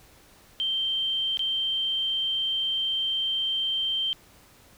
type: tone with dropouts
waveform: sine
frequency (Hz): 3136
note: G7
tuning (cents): 0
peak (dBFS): -24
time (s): 0.6-4.13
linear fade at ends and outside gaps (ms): 0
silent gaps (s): 1.372-1.393
effects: pink hiss -55 dBFS RMS until 4.77 s